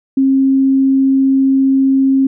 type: tone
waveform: sine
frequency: 268.5 Hz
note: C4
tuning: 45 cents sharp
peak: -8 dBFS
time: 0.17-2.27 s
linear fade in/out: 5 ms
effects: none